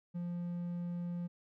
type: tone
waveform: triangle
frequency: 174.3 Hz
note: F3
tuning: 3 cents flat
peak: -34 dBFS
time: 0.14-1.28 s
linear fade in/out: 20 ms
effects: none